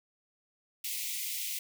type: high-pass noise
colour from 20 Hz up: white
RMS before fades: -36 dBFS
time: 0.84-1.59 s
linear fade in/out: 5 ms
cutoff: 2000 Hz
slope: 96 dB/octave
effects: none